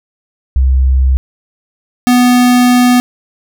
sine / square tone pair in turn, 65.41 / 247 Hz, C2 / B3, 0 / 0 cents, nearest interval octave + major seventh, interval 2300 cents, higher second, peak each -6 dBFS, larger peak neither, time 0.56-1.17 / 2.07-3 s, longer second, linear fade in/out 0 ms, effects none

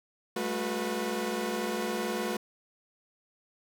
sawtooth tone cluster, 200 / 219.5 / 362.2 / 492.6 Hz, G3 / A3 / F#4 / B4, +35 / -4 / -37 / -5 cents, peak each -36 / -31 / -30 / -32 dBFS, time 0.36-2.37 s, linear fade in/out 5 ms, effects none

